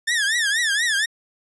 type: tone with vibrato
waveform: sawtooth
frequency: 1760 Hz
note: A6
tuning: in tune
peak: -15 dBFS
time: 0.07-1.06 s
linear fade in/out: 10 ms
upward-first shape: triangle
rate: 4.2 Hz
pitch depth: 200 cents each way
effects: resampled to 24000 Hz